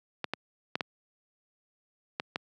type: clicks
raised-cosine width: 0.3 ms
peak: -14 dBFS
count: 6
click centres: 0.243 / 0.336 / 0.755 / 0.808 / 2.199 / 2.359 s
effects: high-pass 150 Hz 12 dB/octave